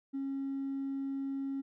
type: tone with hard clipping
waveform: sine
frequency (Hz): 273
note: C#4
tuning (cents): -26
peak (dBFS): -34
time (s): 0.13-1.62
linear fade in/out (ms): 20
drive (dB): 1
effects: none